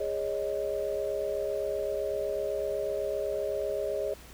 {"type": "chord", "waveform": "sine", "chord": "Ab suspended fourth", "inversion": "none", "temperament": "equal with one note detuned", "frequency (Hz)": [412.4, 554.4, 622.3], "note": ["Ab4", "Db5", "Eb5"], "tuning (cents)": [-12, 0, 0], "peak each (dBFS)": -33, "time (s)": [0, 4.14], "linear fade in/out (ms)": 5, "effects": ["added 60 Hz sine -51 dBFS peak until 4.33 s", "pink hiss -51 dBFS RMS until 4.33 s"]}